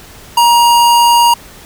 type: tone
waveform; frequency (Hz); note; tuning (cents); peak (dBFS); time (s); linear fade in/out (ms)
square; 945; A#5; +23; -6; 0.37-1.34; 5
effects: pink hiss -36 dBFS RMS until 1.65 s